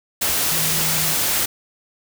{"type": "tone in noise", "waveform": "sine", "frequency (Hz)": 159.2, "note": "D#3", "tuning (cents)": 40, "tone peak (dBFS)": -29, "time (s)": [0.51, 1.15], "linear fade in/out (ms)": 10, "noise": "white", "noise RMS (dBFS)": -20, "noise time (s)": [0.21, 1.46], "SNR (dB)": -12, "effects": []}